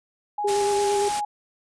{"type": "tone", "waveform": "sine", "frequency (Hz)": 830.6, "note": "G#5", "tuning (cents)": 0, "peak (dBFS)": -24, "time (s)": [0.38, 1.25], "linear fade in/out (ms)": 5}
{"type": "tone with vibrato", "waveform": "sine", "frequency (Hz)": 402, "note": "G4", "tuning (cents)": 44, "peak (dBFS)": -21, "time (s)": [0.44, 1.09], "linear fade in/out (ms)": 10, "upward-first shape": "square", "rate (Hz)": 8.7, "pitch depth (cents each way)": 18}
{"type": "noise", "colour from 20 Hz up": "white", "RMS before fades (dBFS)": -30, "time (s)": [0.47, 1.21], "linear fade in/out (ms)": 20}
{"effects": ["resampled to 22050 Hz"]}